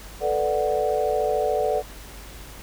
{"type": "chord", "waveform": "sine", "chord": "B minor seventh", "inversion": "third", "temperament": "equal", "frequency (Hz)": [440, 493.9, 587.3, 740], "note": ["A4", "B4", "D5", "F#5"], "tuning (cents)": [0, 0, 0, 0], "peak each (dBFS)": [-25, -27, -25, -26], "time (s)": [0.2, 1.83], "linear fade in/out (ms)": 50, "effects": ["added 50 Hz sine -42 dBFS peak until 2.62 s", "pink hiss -43 dBFS RMS until 2.62 s"]}